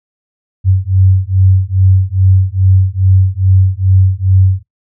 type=beating tone pair; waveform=sine; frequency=93.4 / 95.8 Hz; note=F#2 / G2; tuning=+17 / -39 cents; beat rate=2.4 Hz; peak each=-10 dBFS; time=0.64-4.63 s; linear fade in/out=50 ms; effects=noise-tail reverb RT60 0.1 s tail -17 dB re dry